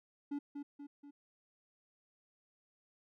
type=tone with echo; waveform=triangle; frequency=286.5 Hz; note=D4; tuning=43 cents flat; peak=-34 dBFS; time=0.31-0.39 s; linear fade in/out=10 ms; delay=240 ms; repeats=3; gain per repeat=-5 dB; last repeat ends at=1.11 s; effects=none